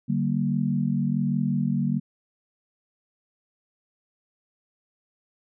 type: chord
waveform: sine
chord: G minor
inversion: second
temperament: equal with one note detuned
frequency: 146.83 / 191.85 / 233.1 Hz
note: D3 / G3 / Bb3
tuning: 0 / -37 / 0 cents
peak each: -26 dBFS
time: 0.08-2 s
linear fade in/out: 20 ms
effects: none